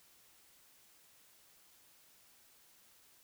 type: silence
effects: white hiss -65 dBFS RMS until 3.23 s